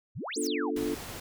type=exponential two-way sweep; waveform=sine; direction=up then down; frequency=82.41 to 10150 to 627 Hz; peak=-34 dBFS; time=0.15-0.71 s; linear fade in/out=20 ms; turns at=0.39 s
type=noise with exponential growth; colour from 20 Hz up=blue; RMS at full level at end=-38 dBFS; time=0.33-0.47 s; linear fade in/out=1 ms; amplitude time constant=30 ms
type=chord; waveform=sine; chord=B half-diminished seventh; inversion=none; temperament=equal; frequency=246.9 / 293.7 / 349.2 / 440 Hz; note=B3 / D4 / F4 / A4; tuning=0 / 0 / 0 / 0 cents; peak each=-37 / -32 / -35 / -33 dBFS; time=0.36-0.95 s; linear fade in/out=10 ms
type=noise; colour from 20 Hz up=pink; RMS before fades=-41 dBFS; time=0.76-1.2 s; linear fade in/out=5 ms
effects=none